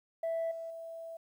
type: tone with level steps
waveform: sine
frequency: 659.3 Hz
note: E5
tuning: in tune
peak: -29 / -38 / -41 dBFS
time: 0.23-1.17 s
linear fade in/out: 5 ms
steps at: 0.51 / 0.7 s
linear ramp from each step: 5 ms
effects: tanh soft clip ceiling -29 dBFS + 11-bit